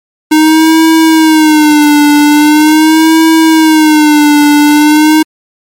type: tone with vibrato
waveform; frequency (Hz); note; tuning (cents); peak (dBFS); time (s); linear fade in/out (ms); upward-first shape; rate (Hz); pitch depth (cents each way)
square; 307.9; D#4; -18; -3; 0.31-5.23; 10; sine; 0.42; 81
effects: MP3 64 kbps